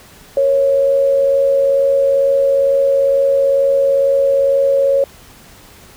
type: tone pair together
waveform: sine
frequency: 468.5 / 550.7 Hz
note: A#4 / C#5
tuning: +9 / -11 cents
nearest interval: minor third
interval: 280 cents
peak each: -22 / -10 dBFS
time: 0.37-5.04 s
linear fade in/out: 2 ms
effects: pink hiss -42 dBFS RMS until 5.96 s